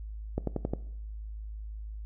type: accelerating click train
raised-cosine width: 2 ms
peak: -16 dBFS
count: 5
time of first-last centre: 0.38-0.736 s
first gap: 93 ms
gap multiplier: 0.97
effects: noise-tail reverb RT60 0.7 s tail -18 dB re dry + added 53 Hz sine -37 dBFS peak until 2.05 s